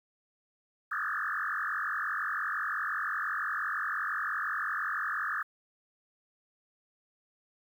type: tone with frequency modulation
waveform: sine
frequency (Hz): 1480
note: F#6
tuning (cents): 0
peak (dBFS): -30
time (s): 0.91-5.43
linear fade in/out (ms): 10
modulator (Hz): 45.8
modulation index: 6.5
effects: 10-bit